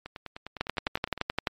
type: two click trains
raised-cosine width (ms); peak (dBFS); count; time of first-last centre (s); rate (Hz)
0.3; -22 / -10; 12 / 11; 0.06-1.177 / 0.61-1.472; 9.85 / 11.6
effects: MP3 64 kbps